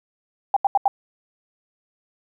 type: tone bursts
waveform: sine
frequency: 797 Hz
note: G5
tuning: 28 cents sharp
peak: -13 dBFS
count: 4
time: 0.54-0.88 s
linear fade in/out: 2 ms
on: 25 ms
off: 80 ms
effects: 9-bit